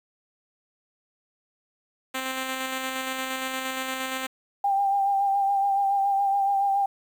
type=tone with tremolo; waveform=5% pulse; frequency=261.8 Hz; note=C4; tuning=1 cent sharp; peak=-16 dBFS; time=2.14-4.27 s; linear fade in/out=10 ms; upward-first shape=square; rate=8.6 Hz; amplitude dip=25%
type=tone with vibrato; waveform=sine; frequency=793 Hz; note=G5; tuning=20 cents sharp; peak=-20 dBFS; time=4.64-6.86 s; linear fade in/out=5 ms; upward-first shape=sine; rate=7.1 Hz; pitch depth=28 cents each way
effects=9-bit